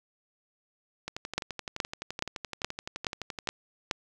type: two click trains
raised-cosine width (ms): 0.2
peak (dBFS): -10 / -18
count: 7 / 29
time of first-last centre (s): 1.38-3.912 / 1.08-3.473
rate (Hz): 2.37 / 11.7
effects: none